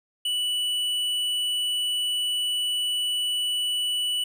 triangle tone with tanh clipping, 2960 Hz, F#7, in tune, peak -25 dBFS, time 0.25-4.24 s, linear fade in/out 5 ms, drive 13 dB, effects none

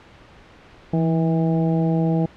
harmonic tone with a mistuned harmonic, 161.9 Hz, E3, 31 cents flat, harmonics 1 / 2 / 3 / 4 / 5, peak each -18 / -24 / -28 / -30 / -32 dBFS, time 0.93-2.26 s, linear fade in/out 5 ms, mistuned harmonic 1, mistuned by +41 cents, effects pink hiss -47 dBFS RMS until 2.36 s + low-pass 3000 Hz 12 dB/octave

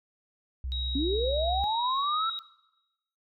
sine tone with vibrato, 64.7 Hz, C2, 19 cents flat, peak -31 dBFS, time 0.64-1.64 s, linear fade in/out 0 ms, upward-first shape sine, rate 14 Hz, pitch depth 38 cents each way
sine tone, 3811 Hz, A#7, 38 cents sharp, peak -33 dBFS, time 0.72-2.39 s, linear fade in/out 0 ms
sine linear sweep, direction up, 257.1 to 1352 Hz, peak -26 dBFS, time 0.95-2.3 s, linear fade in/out 5 ms
effects noise-tail reverb RT60 0.9 s tail -17 dB re dry

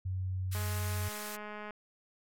sine tone, 93.1 Hz, F#2, 11 cents sharp, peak -32 dBFS, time 0.05-1.09 s, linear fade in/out 10 ms
white band-pass noise, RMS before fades -44 dBFS, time 0.51-1.37 s, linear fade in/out 20 ms, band 1100 to 16000 Hz, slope 96 dB/octave
click train, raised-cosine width 0.5 ms, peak -29 dBFS, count 244, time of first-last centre 0.55-1.707 s, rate 210 Hz
effects none

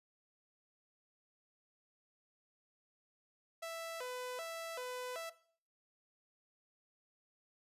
sawtooth tone with vibrato, 575 Hz, D5, 37 cents flat, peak -37 dBFS, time 3.62-5.3 s, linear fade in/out 10 ms, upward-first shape square, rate 1.3 Hz, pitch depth 240 cents each way, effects noise-tail reverb RT60 0.5 s tail -17 dB re dry + resampled to 32000 Hz

